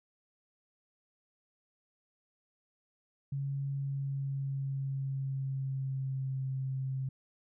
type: tone with pitch glide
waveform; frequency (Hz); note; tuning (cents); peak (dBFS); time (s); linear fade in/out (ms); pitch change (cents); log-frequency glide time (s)
sine; 138.59 to 132.79; C#3 to C3; 0 to +26; -32; 3.32-7.09; 5; -74; 3.7-6.46
effects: none